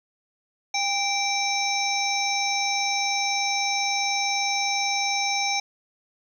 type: harmonic tone with a mistuned harmonic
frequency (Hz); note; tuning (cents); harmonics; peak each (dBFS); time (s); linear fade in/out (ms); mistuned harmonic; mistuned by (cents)
777; G5; -16; 1 / 3 / 5 / 7 / 8; -27 / -27 / -32 / -29 / -31; 0.74-5.6; 5; 1; +52
effects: 9-bit